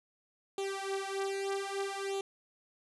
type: tone with flanger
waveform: sawtooth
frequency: 392 Hz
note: G4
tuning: in tune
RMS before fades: -36 dBFS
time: 0.58-2.21 s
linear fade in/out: 2 ms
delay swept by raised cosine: 0.28 to 5.58 ms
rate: 0.63 Hz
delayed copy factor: +1
effects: resampled to 24000 Hz